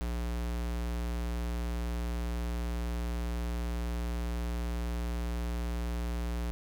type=tone; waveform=square; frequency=59 Hz; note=A#1; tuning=22 cents sharp; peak=-32 dBFS; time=0.01-6.51 s; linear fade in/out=0 ms; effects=none